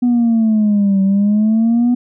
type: exponential two-way sweep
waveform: sine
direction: down then up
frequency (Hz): 246.9 to 192.2 to 246.9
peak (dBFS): -8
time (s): 0.02-1.95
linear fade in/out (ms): 10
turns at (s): 1.02
effects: tanh soft clip ceiling -8 dBFS